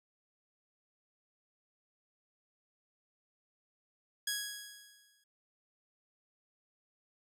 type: tone with exponential decay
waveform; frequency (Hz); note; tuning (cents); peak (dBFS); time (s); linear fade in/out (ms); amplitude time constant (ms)
10% pulse; 1661.2; G#6; 0; -23; 4.27-5.24; 5; 210
effects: none